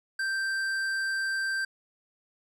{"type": "tone with tanh clipping", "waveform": "sine", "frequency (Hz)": 1568, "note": "G6", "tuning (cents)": 0, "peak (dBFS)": -29, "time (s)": [0.19, 1.65], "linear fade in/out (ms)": 5, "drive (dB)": 12, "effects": []}